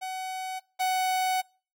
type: tone pair in turn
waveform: 45% pulse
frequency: 750 / 746.2 Hz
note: F#5 / F#5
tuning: +23 / +14 cents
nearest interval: unison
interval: 9 cents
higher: first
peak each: -32 / -24 dBFS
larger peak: second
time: 0.01-0.6 / 0.79-1.42 s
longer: second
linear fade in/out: 20 ms
effects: noise-tail reverb RT60 0.4 s tail -26 dB re dry + AAC 64 kbps